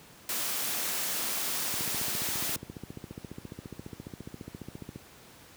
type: high-pass noise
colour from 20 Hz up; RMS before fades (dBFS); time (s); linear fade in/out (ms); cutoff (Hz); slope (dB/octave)
white; -32; 0.29-2.56; 2; 150; 12
type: click train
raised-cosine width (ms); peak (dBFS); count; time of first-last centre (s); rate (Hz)
3; -26; 48; 1.74-4.959; 14.6
effects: pink hiss -53 dBFS RMS until 5.56 s + high-pass 80 Hz 12 dB/octave

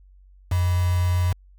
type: tone with quantisation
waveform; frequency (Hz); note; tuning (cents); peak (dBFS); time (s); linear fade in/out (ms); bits
sine; 89.2; F2; +37; -18; 0.51-1.33; 10; 5
effects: added 47 Hz sine -48 dBFS peak until 1.58 s

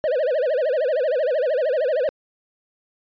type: tone with vibrato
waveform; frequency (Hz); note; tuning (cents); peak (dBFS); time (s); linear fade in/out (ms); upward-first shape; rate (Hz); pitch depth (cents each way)
triangle; 558; C#5; +11; -16; 0.04-2.09; 0; sine; 13; 240
effects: resampled to 11025 Hz

